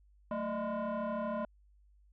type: tone with frequency modulation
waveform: sine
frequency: 190 Hz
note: F#3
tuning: 46 cents sharp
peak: -31 dBFS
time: 0.31-1.45 s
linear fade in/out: 2 ms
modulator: 413 Hz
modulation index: 2.1
effects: tanh soft clip ceiling -31 dBFS + added 50 Hz sine -61 dBFS peak until 2.12 s